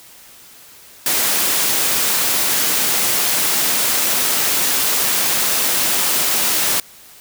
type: high-pass noise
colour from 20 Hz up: white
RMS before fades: -17 dBFS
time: 1.06-6.8 s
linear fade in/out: 2 ms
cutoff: 150 Hz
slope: 12 dB/octave
effects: white hiss -43 dBFS RMS until 7.2 s